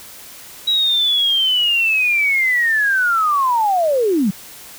sine linear sweep, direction down, 3881 to 174.5 Hz, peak -13 dBFS, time 0.67-4.31 s, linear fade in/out 10 ms, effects white hiss -38 dBFS RMS until 4.78 s

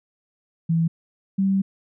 sine tone pair in turn, 164.81 / 193.91 Hz, E3 / G3, 0 / -19 cents, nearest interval minor third, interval 281 cents, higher second, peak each -17 dBFS, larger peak neither, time 0.69-0.88 / 1.38-1.62 s, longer second, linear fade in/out 10 ms, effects none

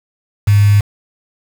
sine tone with quantisation, 102.4 Hz, G#2, 24 cents flat, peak -6 dBFS, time 0.47-0.81 s, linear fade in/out 10 ms, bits 4, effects none

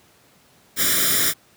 white noise with comb filter, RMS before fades -19 dBFS, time 0.76-1.34 s, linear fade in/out 50 ms, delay 0.56 ms, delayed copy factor +0.95, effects pink hiss -55 dBFS RMS until 1.56 s + high-pass 100 Hz 12 dB/octave

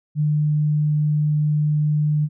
sine tone, 150.4 Hz, D3, 42 cents sharp, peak -16 dBFS, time 0.15-2.29 s, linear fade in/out 50 ms, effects none

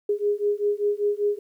sine beating tone pair, 409.6 / 414.7 Hz, G#4 / G#4, -24 / -3 cents, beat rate 5.1 Hz, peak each -24 dBFS, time 0.09-1.39 s, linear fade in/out 5 ms, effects 10-bit

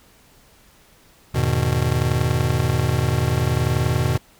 square chord, E major seventh, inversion none, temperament just, 82.41 / 103.01 / 123.61 / 154.51 Hz, E2 / G#2 / B2 / D#3, 0 / -14 / +2 / -12 cents, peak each -25 / -27 / -21 / -26 dBFS, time 1.34-4.18 s, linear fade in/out 10 ms, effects pink hiss -53 dBFS RMS until 4.39 s

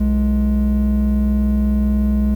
triangle tone pair together, 62.76 / 210 Hz, B1 / G#3, +28 / +19 cents, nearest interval octave + major sixth, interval 2091 cents, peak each -13 dBFS, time 0-2.35 s, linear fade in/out 10 ms, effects tanh soft clip ceiling -8 dBFS + 8-bit

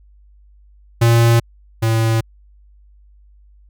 square tone pair in turn, 116.54 / 112.77 Hz, A#2 / A2, 0 / +43 cents, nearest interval minor second, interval 57 cents, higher first, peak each -10 / -14 dBFS, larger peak first, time 1.01-1.4 / 1.82-2.21 s, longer neither, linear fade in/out 10 ms, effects added 50 Hz sine -45 dBFS peak until 3.69 s

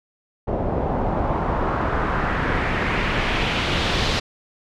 pink noise with low-pass filter sweep, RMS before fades -22 dBFS, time 0.47-4.2 s, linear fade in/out 10 ms, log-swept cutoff 610 to 4200 Hz, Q 1.7, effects none

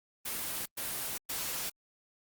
white noise bursts, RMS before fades -36 dBFS, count 3, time 0.25-1.7 s, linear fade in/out 10 ms, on 410 ms, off 110 ms, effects Opus 24 kbps

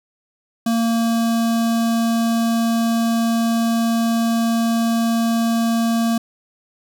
square tone with notch filter, 229.6 Hz, A#3, 26 cents flat, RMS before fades -18 dBFS, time 0.66-6.18 s, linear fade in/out 5 ms, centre 2100 Hz, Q 1.9, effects none

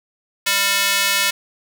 square tone with high-pass filter, 198.5 Hz, G3, 22 cents sharp, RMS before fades -18 dBFS, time 0.46-1.31 s, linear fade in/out 10 ms, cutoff 2100 Hz, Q 0.9, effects none

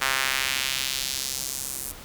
sawtooth tone with high-pass filter sweep, 133.4 Hz, C3, 34 cents sharp, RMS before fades -28 dBFS, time 0.01-1.92 s, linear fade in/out 10 ms, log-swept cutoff 1400 to 9800 Hz, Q 1.2, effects pink hiss -43 dBFS RMS until 2.04 s

